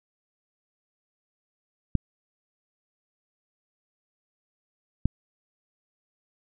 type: clicks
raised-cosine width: 5 ms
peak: -9 dBFS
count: 2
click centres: 1.953 / 5.056 s
effects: none